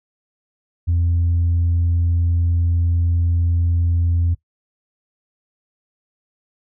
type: tone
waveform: sine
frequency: 85.4 Hz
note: F2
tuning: 38 cents flat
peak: -13 dBFS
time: 0.87-4.35 s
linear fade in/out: 20 ms
effects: noise-tail reverb RT60 0.1 s tail -18 dB re dry + tanh soft clip ceiling -12 dBFS